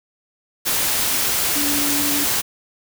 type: tone in noise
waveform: sine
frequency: 288.8 Hz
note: D4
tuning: 29 cents flat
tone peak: -24 dBFS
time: 1.55-2.25 s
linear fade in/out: 20 ms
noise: white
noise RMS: -20 dBFS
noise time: 0.65-2.42 s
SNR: -7 dB
effects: none